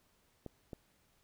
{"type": "clicks", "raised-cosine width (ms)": 2, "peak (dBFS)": -30, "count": 2, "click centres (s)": [0.463, 0.732], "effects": ["pink hiss -72 dBFS RMS until 1.23 s"]}